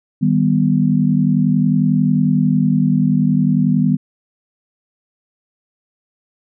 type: chord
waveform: sine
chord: Eb augmented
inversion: none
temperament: equal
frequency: 155.56 / 196 / 246.9 Hz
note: Eb3 / G3 / B3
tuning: 0 / 0 / 0 cents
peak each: -16 dBFS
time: 0.21-3.97 s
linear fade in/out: 20 ms
effects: none